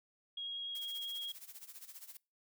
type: tone with vibrato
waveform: sine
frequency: 3284 Hz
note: G#7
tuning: 20 cents flat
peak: -39 dBFS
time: 0.37-1.32 s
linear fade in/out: 5 ms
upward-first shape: sine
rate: 10 Hz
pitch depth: 9 cents each way
type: noise with tremolo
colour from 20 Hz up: blue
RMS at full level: -49 dBFS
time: 0.75-2.17 s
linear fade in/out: 2 ms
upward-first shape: sine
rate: 15 Hz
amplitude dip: 80%
effects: noise-tail reverb RT60 0.3 s tail -25 dB re dry